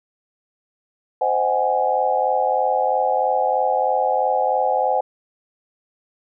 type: chord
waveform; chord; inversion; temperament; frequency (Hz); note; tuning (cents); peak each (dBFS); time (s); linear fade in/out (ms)
sine; Ab dominant seventh; first; just; 519.1 / 623 / 747.5 / 830.6; C5 / Eb5 / Gb5 / Ab5; -14 / +2 / +17 / 0; -22 / -25 / -21 / -21; 1.21-5.01; 5
effects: none